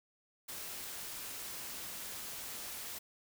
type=noise; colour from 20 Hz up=white; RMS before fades=-44 dBFS; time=0.48-2.99 s; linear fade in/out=10 ms; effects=none